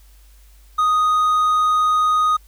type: tone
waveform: triangle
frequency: 1244.5 Hz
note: D#6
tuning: in tune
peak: -12 dBFS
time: 0.78-2.37 s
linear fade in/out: 10 ms
effects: added 50 Hz sine -45 dBFS peak until 2.47 s + white hiss -56 dBFS RMS until 2.47 s